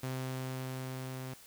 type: tone with level ramp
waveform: sawtooth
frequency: 130 Hz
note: C3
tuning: 11 cents flat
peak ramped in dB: -31 to -36 dBFS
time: 0.03-1.34 s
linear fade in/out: 5 ms
effects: white hiss -56 dBFS RMS until 1.46 s